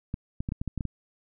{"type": "clicks", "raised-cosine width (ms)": 5, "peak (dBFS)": -18, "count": 9, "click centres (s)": [0.141, 0.405, 0.489, 0.521, 0.615, 0.677, 0.777, 0.808, 0.853], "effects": []}